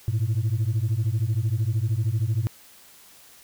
sine beating tone pair, 103.83 / 116.83 Hz, G#2 / A#2, 0 / +4 cents, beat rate 13 Hz, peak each -22 dBFS, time 0.08-2.47 s, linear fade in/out 0 ms, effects tanh soft clip ceiling -18 dBFS + white hiss -51 dBFS RMS until 3.43 s

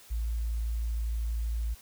sine tone, 56.4 Hz, A1, 44 cents sharp, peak -28 dBFS, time 0.1-1.75 s, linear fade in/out 20 ms, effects white hiss -54 dBFS RMS until 1.81 s

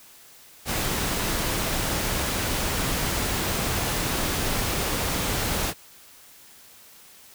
pink noise, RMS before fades -26 dBFS, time 0.65-5.74 s, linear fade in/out 50 ms, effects white hiss -50 dBFS RMS until 7.34 s

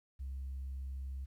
sine tone, 66.8 Hz, C2, 36 cents sharp, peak -37 dBFS, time 0.19-1.26 s, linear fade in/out 20 ms, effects tanh soft clip ceiling -36 dBFS + 12-bit

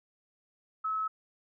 sine tone, 1293 Hz, E6, 34 cents flat, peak -29 dBFS, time 0.84-1.08 s, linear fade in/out 10 ms, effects none

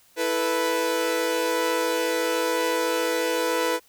sawtooth chord, E suspended fourth, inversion none, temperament equal, 329.6 / 440 / 493.9 Hz, E4 / A4 / B4, 0 / 0 / 0 cents, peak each -25 / -26 / -20 dBFS, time 0.16-3.8 s, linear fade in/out 50 ms, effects white hiss -58 dBFS RMS until 3.88 s

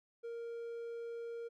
triangle tone, 466.2 Hz, A#4, in tune, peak -39 dBFS, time 0.23-1.49 s, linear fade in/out 20 ms, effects none

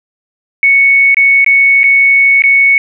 sine tone with dropouts, 2217 Hz, C#7, in tune, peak -4 dBFS, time 0.63-2.78 s, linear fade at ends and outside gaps 1 ms, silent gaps 1.145-1.169 / 1.445-1.463 / 1.833-1.84 / 2.421-2.438 s, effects none

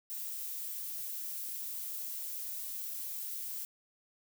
violet noise with dropouts, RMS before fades -40 dBFS, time 0.1-3.65 s, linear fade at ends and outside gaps 0 ms, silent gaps 2.938-2.942 s, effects none

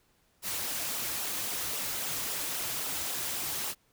white noise with flanger, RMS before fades -34 dBFS, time 0.42-3.75 s, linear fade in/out 50 ms, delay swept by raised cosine 0.44 to 5.24 ms, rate 3.7 Hz, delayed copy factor -0.55, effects pink hiss -69 dBFS RMS until 3.92 s

